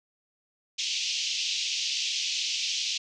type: band-pass noise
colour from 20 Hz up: pink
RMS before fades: -30 dBFS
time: 0.78-2.98 s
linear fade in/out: 10 ms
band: 2600 to 6400 Hz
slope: 48 dB/octave
effects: none